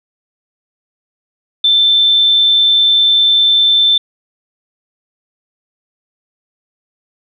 sine tone, 3545 Hz, A7, 12 cents sharp, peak -7 dBFS, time 1.64-3.98 s, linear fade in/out 5 ms, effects none

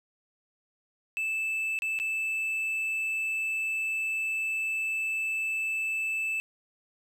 triangle tone with dropouts, 2632 Hz, E7, 3 cents flat, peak -26 dBFS, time 1.17-6.4 s, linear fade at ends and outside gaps 0 ms, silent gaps 1.789-1.821 / 1.989-1.999 s, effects none

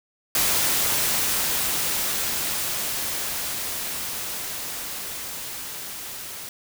white noise with level ramp, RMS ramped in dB -21 to -36 dBFS, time 0.35-6.49 s, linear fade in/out 2 ms, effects none

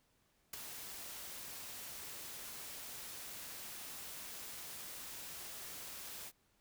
white noise with ADSR envelope, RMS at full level -40 dBFS, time 0.53-6.32 s, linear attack 7 ms, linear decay 8 ms, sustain -8 dB, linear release 48 ms, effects pink hiss -75 dBFS RMS until 6.6 s

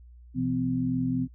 sine tone cluster, 127.3 / 170.5 / 256.4 Hz, C3 / F3 / C4, -47 / -41 / -35 cents, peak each -31 / -32 / -26 dBFS, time 0.34-1.28 s, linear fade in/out 50 ms, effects noise-tail reverb RT60 0.1 s tail -24 dB re dry + added 60 Hz sine -47 dBFS peak until 1.34 s

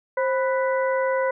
harmonic tone with a mistuned harmonic, 495.2 Hz, B4, 5 cents sharp, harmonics 1 / 2 / 3 / 4, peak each -21 / -27 / -31 / -33 dBFS, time 0.17-1.31 s, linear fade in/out 5 ms, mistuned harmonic 1, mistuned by +110 cents, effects none

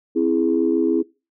sine chord, C augmented, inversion none, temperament equal, 261.6 / 329.6 / 415.3 Hz, C4 / E4 / G#4, 0 / 0 / 0 cents, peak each -21 / -18 / -21 dBFS, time 0.15-1.03 s, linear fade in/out 20 ms, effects noise-tail reverb RT60 0.3 s tail -23 dB re dry + tanh soft clip ceiling -6 dBFS

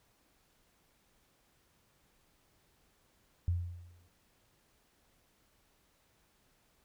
sine tone with exponential decay, 87.31 Hz, F2, in tune, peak -26 dBFS, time 3.48-4.08 s, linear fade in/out 0 ms, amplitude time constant 130 ms, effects pink hiss -71 dBFS RMS until 6.84 s

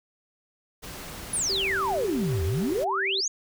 pink noise, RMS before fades -39 dBFS, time 0.82-2.85 s, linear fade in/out 20 ms
sine exponential two-way sweep, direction down then up, 10630 to 76 to 6930 Hz, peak -24 dBFS, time 1.33-3.28 s, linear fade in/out 5 ms, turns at 2.44 s
sine tone, 388.2 Hz, G4, 17 cents flat, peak -31 dBFS, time 1.49-3.21 s, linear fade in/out 10 ms
effects none

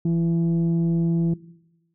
sine tone pair together, 167.22 / 335.8 Hz, E3 / E4, +25 / +32 cents, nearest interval octave, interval 1207 cents, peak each -18 / -25 dBFS, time 0.05-1.34 s, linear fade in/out 5 ms, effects noise-tail reverb RT60 0.9 s tail -19 dB re dry + tanh soft clip ceiling -15 dBFS

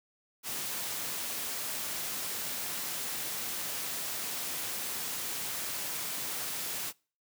white noise, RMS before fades -36 dBFS, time 0.43-6.93 s, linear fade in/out 50 ms, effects noise-tail reverb RT60 0.4 s tail -26 dB re dry + high-pass 100 Hz 12 dB/octave

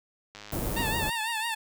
click train, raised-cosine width 0.2 ms, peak -26 dBFS, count 55, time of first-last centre 0.35-0.869 s, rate 104 Hz
pink band-stop noise, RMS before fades -31 dBFS, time 0.52-1.1 s, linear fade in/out 5 ms, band 760 to 11000 Hz, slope 12 dB/octave
15% pulse tone with vibrato, 899 Hz, A5, 37 cents sharp, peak -22 dBFS, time 0.76-1.55 s, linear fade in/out 10 ms, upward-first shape triangle, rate 6 Hz, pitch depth 94 cents each way
effects none

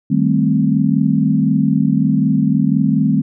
sine chord, A half-diminished seventh, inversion second, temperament equal, 155.56 / 196 / 220 / 261.6 Hz, Eb3 / G3 / A3 / C4, 0 / 0 / 0 / 0 cents, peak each -17 dBFS, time 0.1-3.22 s, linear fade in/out 10 ms, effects none

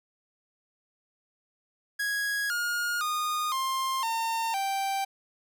45% pulse tone with pitch steps, 1658 / 1426.8 / 1227.8 / 1056.6 / 909.3 / 782.5 Hz, G#6 / F6 / D#6 / C6 / A#5 / G5, -3 / +37 / -23 / +17 / -43 / -3 cents, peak -27 dBFS, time 1.99-5.05 s, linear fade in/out 10 ms, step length 510 ms, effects none

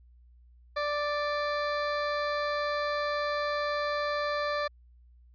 20% pulse tone, 587.3 Hz, D5, in tune, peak -23 dBFS, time 0.76-4.68 s, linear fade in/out 10 ms, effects added 60 Hz sine -54 dBFS peak until 5.34 s + resampled to 11025 Hz

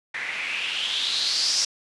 blue noise with low-pass filter sweep, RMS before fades -26 dBFS, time 0.14-1.65 s, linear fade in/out 5 ms, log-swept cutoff 1900 to 5600 Hz, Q 5.2, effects resampled to 24000 Hz

